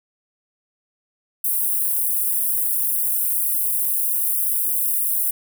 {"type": "high-pass noise", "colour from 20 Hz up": "white", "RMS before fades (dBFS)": -21, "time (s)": [1.44, 5.31], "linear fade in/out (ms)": 5, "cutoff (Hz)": 9500, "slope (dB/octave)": 48, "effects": []}